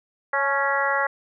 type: harmonic tone with a mistuned harmonic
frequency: 277 Hz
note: C#4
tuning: 1 cent flat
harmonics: 2 / 3 / 4 / 5 / 6 / 7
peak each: -27 / -27 / -27 / -27 / -27 / -27 dBFS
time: 0.33-1.07 s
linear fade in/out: 5 ms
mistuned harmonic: 3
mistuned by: +32 cents
effects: none